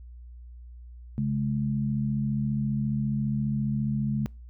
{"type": "tone pair together", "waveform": "sine", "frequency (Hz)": [136.9, 211.6], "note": ["C#3", "G#3"], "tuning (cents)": [-21, 33], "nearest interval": "minor sixth", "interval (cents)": 754, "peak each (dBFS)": -27, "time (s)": [1.18, 4.26], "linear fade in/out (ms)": 0, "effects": ["noise-tail reverb RT60 0.3 s tail -26 dB re dry", "added 60 Hz sine -42 dBFS peak until 4.49 s"]}